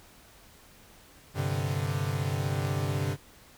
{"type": "chord", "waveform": "45% pulse", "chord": "G suspended fourth", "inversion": "none", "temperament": "equal", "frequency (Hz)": [98, 130.81, 146.83], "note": ["G2", "C3", "D3"], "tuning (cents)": [0, 0, 0], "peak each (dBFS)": -32, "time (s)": [1.34, 3.17], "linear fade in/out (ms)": 50, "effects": ["pink hiss -55 dBFS RMS until 3.57 s"]}